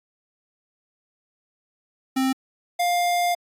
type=tone pair in turn; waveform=square; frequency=263.4 / 703.2 Hz; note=C4 / F5; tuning=+12 / +12 cents; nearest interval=octave + perfect fourth; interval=1700 cents; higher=second; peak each=-20 dBFS; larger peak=neither; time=2.16-2.33 / 2.79-3.35 s; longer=second; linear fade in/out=10 ms; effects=AAC 48 kbps